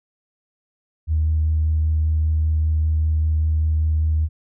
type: tone with vibrato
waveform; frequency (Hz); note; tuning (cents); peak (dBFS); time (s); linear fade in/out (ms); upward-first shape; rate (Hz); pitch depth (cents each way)
sine; 78.2; D#2; +9; -15; 1.07-4.29; 50; sine; 5.1; 9
effects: tanh soft clip ceiling -11 dBFS